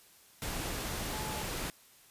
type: tone in noise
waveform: sine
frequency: 860 Hz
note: A5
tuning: 40 cents flat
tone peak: -42 dBFS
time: 1.13-1.42 s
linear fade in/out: 0 ms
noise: pink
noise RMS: -37 dBFS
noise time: 0.42-1.7 s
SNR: -8 dB
effects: white hiss -60 dBFS RMS until 2.1 s + resampled to 32000 Hz

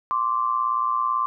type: tone pair together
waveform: sine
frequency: 1046.5 / 1164.5 Hz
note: C6 / D6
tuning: 0 / -15 cents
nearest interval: major second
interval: 185 cents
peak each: -23 dBFS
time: 0.11-1.26 s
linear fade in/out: 0 ms
effects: none

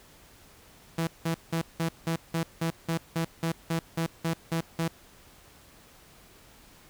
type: tone bursts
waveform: sawtooth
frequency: 164.81 Hz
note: E3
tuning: in tune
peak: -22 dBFS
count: 15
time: 0.98-4.88 s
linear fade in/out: 5 ms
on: 92 ms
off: 180 ms
effects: pink hiss -55 dBFS RMS until 6.89 s

